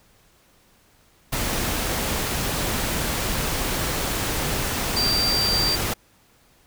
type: tone in noise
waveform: sine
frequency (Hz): 4699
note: D8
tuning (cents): 0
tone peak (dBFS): -20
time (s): 4.96-5.76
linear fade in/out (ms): 10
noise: pink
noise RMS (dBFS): -25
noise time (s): 1.32-5.94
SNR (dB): +2
effects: pink hiss -58 dBFS RMS until 6.66 s

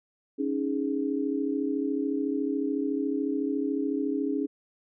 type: chord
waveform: sine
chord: C# suspended second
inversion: none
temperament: equal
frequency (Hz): 277.2 / 311.1 / 415.3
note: C#4 / D#4 / G#4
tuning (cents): 0 / 0 / 0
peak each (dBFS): -28 / -31 / -32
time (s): 0.38-4.47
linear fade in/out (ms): 20
effects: none

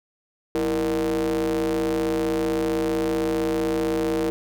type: ring-modulated tone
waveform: square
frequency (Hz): 70.8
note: C#2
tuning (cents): +37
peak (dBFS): -19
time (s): 0.55-4.3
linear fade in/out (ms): 0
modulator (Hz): 397
effects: none

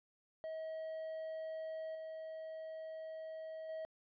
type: tone with level steps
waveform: triangle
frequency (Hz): 638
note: D#5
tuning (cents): +43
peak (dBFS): -39 / -42 / -39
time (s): 0.44-3.85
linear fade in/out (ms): 0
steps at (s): 1.95 / 3.69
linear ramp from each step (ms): 2
effects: resampled to 11025 Hz

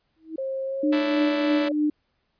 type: tone with exponential growth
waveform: sine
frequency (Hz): 320.1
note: D#4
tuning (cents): +49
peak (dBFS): -27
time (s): 0.16-0.36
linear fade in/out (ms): 5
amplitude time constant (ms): 42
type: tone with pitch glide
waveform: sine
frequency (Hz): 534 to 569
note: C5 to C#5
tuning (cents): +35 to +45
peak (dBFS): -26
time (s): 0.38-1.72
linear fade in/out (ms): 5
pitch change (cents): +110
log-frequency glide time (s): 0.64-1.24
type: tone with tremolo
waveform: sine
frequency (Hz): 300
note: D4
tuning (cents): +37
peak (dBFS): -18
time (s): 0.83-1.9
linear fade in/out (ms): 5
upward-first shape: triangle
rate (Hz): 3.2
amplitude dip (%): 60
type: chord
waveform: 5% pulse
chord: A suspended fourth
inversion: none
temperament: just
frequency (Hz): 220 / 293.3 / 330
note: A3 / D4 / E4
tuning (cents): 0 / -2 / +2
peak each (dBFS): -26 / -24 / -21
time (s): 0.92-1.69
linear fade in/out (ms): 10
effects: pink hiss -72 dBFS RMS until 2.39 s + resampled to 11025 Hz

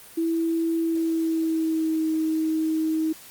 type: tone with pitch glide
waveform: sine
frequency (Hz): 329.6 to 316.9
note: E4 to D#4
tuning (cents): 0 to +32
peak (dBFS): -21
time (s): 0.17-3.13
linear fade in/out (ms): 10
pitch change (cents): -68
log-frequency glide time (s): 0.82-2.07
effects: white hiss -46 dBFS RMS until 3.3 s + Opus 32 kbps

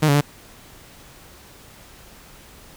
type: tone with pitch steps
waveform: sawtooth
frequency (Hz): 154.2 / 142.2 / 145.6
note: D#3 / C#3 / D3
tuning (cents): -15 / +45 / -15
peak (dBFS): -10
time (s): 0.02-0.212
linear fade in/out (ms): 10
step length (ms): 64
effects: pink hiss -46 dBFS RMS until 2.76 s

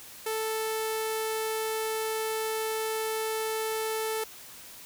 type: tone with low-pass filter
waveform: sawtooth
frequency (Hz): 440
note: A4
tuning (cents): 0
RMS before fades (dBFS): -31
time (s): 0.26-4.24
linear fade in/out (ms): 5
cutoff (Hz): 12000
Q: 2.8
effects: white hiss -47 dBFS RMS until 4.85 s

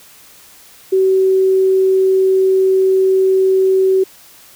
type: tone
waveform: sine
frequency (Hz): 380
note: F#4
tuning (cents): +46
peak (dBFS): -9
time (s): 0.92-4.04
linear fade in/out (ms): 10
effects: white hiss -43 dBFS RMS until 4.55 s

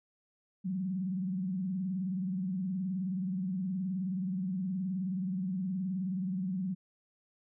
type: tone with vibrato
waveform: sine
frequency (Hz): 186.3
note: F#3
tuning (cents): +12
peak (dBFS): -31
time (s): 0.64-6.75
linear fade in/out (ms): 20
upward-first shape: sine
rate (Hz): 19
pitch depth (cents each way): 110
effects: none

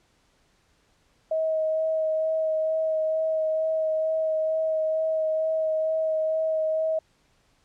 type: tone with vibrato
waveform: sine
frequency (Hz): 634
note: D#5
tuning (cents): +32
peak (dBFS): -22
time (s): 1.31-6.99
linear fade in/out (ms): 5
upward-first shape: sine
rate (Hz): 2.2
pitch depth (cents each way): 12
effects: pink hiss -65 dBFS RMS until 7.64 s + low-pass 8000 Hz 12 dB/octave

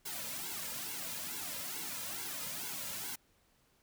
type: noise with flanger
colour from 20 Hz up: white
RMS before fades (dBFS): -41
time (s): 0.05-3.16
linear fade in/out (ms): 10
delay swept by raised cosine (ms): 1.6 to 2.7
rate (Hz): 2.3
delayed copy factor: -1
effects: pink hiss -71 dBFS RMS until 3.82 s

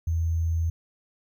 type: tone with sample-and-hold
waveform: sine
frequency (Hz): 82.41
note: E2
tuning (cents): 0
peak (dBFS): -22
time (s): 0.07-0.7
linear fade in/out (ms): 5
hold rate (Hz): 6300
effects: none

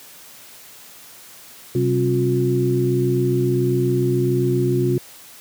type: tone cluster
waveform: sine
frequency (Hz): 130.7 / 192.2 / 269.3 / 356.6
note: C3 / G3 / C#4 / F4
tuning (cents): -1 / -34 / -50 / +36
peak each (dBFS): -19 / -28 / -25 / -19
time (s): 1.75-4.98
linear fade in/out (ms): 2
effects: white hiss -43 dBFS RMS until 5.4 s + high-pass 80 Hz 12 dB/octave

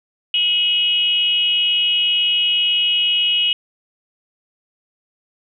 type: tone with frequency modulation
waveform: sine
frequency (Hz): 2912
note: F#7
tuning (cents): -28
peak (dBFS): -14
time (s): 0.34-3.53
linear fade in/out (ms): 2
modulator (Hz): 362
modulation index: 0.56
effects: 9-bit

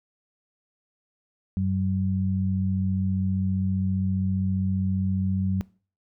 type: tone pair together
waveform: sine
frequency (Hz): 94.77 / 189.8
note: F#2 / F#3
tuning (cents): +42 / +44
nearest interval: octave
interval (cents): 1202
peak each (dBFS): -25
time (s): 1.57-5.61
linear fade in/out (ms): 0
effects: noise-tail reverb RT60 0.4 s tail -22 dB re dry

